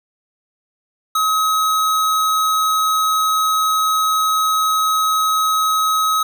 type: tone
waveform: square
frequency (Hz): 1274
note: D#6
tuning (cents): +41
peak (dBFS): -15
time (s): 1.15-6.23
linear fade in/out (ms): 5
effects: none